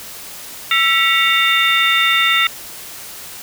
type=tone cluster; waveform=sine; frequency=1337 / 1947 / 2223 / 2783 / 3613 Hz; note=E6 / B6 / C#7 / F7 / A7; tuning=+24 / -25 / +4 / -7 / +45 cents; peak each=-18 dBFS; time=0.71-2.47 s; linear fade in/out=2 ms; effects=white hiss -33 dBFS RMS until 3.42 s